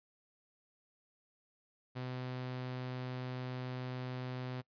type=tone; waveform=sawtooth; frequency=127 Hz; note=B2; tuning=49 cents sharp; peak=-35 dBFS; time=1.95-4.62 s; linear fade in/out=20 ms; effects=noise-tail reverb RT60 0.1 s tail -22 dB re dry + resampled to 11025 Hz